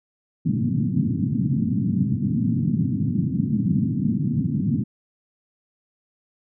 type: band-pass noise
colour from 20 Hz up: white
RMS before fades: -22 dBFS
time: 0.45-4.84 s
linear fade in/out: 10 ms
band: 100 to 260 Hz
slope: 48 dB/octave
effects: none